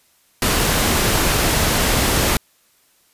pink noise, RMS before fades -17 dBFS, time 0.42-2.37 s, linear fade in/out 2 ms, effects white hiss -58 dBFS RMS until 3.13 s + resampled to 32000 Hz

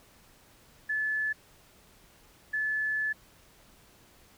sine tone bursts at uneven times, 1730 Hz, A6, 30 cents flat, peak -27 dBFS, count 2, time 0.89-1.33 / 2.53-3.13 s, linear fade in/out 10 ms, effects pink hiss -59 dBFS RMS until 4.37 s

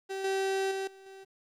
35% pulse tone with level steps, 386.3 Hz, G4, 25 cents flat, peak -32 / -26 / -30 / -49 / -45 dBFS, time 0.09-1.25 s, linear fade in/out 20 ms, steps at 0.24 / 0.71 / 0.87 / 1.06 s, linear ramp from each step 5 ms, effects low-pass 9000 Hz 12 dB/octave + 11-bit

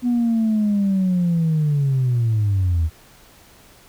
sine linear sweep, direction down, 246.9 to 77.2 Hz, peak -14 dBFS, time 0.02-2.9 s, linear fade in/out 50 ms, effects tanh soft clip ceiling -13 dBFS + pink hiss -49 dBFS RMS until 3.88 s

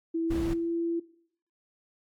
sine tone with pitch glide, 329.6 to 336.5 Hz, E4 to E4, 0 to +36 cents, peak -26 dBFS, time 0.14-1 s, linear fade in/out 10 ms, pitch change +36 cents, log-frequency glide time 0.25-0.7 s
brown noise, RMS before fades -33 dBFS, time 0.3-0.54 s, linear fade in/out 10 ms
effects noise-tail reverb RT60 0.6 s tail -18 dB re dry + AAC 64 kbps

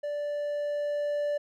triangle tone with level ramp, 585 Hz, D5, 7 cents flat, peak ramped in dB -28 to -24 dBFS, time 0.03-1.38 s, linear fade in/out 10 ms, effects none

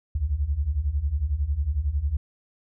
sine beating tone pair, 65.41 / 76.41 Hz, C2 / D#2, 0 / -31 cents, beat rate 11 Hz, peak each -27 / -24 dBFS, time 0.15-2.17 s, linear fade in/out 5 ms, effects none

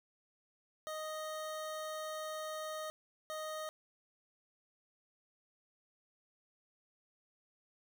25% pulse tone bursts at uneven times, 622.3 Hz, D#5, in tune, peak -36 dBFS, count 2, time 0.87-2.9 / 3.3-3.69 s, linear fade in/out 0 ms, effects none

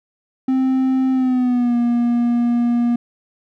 triangle tone with pitch glide, 261.6 to 238.5 Hz, C4 to A#3, 0 to +40 cents, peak -12 dBFS, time 0.48-2.96 s, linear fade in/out 5 ms, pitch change -160 cents, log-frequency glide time 1.12-1.76 s, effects none

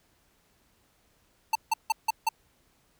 square tone bursts, 890 Hz, A5, 20 cents sharp, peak -22 dBFS, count 5, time 1.53-2.29 s, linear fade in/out 5 ms, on 24 ms, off 160 ms, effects pink hiss -67 dBFS RMS until 2.99 s

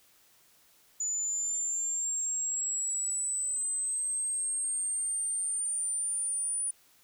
sine linear sweep, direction up, 6950 to 9480 Hz, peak -29 dBFS, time 1-6.71 s, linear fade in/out 5 ms, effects white hiss -63 dBFS RMS until 7.03 s

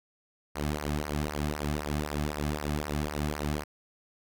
sawtooth tone with flanger, 74.4 Hz, D2, 23 cents sharp, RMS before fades -32 dBFS, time 0.55-3.64 s, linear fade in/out 10 ms, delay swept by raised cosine 0.27 to 2.17 ms, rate 3.9 Hz, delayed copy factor -0.8, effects none

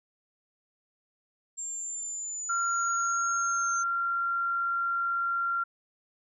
sine linear sweep, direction down, 7410 to 6272 Hz, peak -33 dBFS, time 1.57-3.84 s, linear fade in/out 20 ms
sine tone, 1379 Hz, F6, 22 cents flat, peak -26 dBFS, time 2.49-5.64 s, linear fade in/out 10 ms
effects none

